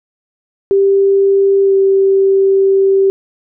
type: tone with pitch glide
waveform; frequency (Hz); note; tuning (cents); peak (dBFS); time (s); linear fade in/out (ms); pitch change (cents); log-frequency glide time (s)
sine; 393.3 to 388.8; G4 to G4; +6 to -14; -7; 0.71-3.1; 0; -20; 1.63-1.74
effects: none